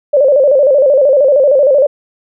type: tone with vibrato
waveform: sine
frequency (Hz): 554.4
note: C#5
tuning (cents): 0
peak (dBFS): -5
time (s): 0.13-1.87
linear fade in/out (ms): 10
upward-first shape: square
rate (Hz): 13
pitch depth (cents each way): 97
effects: none